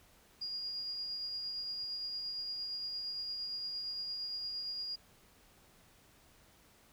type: tone with tremolo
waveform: sine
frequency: 4847 Hz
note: D#8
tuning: 46 cents flat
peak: -36 dBFS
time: 0.41-4.96 s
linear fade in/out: 10 ms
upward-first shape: triangle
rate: 8.7 Hz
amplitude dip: 30%
effects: pink hiss -64 dBFS RMS until 6.92 s